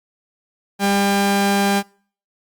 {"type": "tone pair together", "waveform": "sawtooth", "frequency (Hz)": [199.6, 399.2], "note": ["G3", "G4"], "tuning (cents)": [32, 32], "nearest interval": "octave", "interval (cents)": 1200, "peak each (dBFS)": -13, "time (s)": [0.79, 1.83], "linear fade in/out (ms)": 50, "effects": ["noise-tail reverb RT60 0.5 s tail -26 dB re dry", "Opus 48 kbps"]}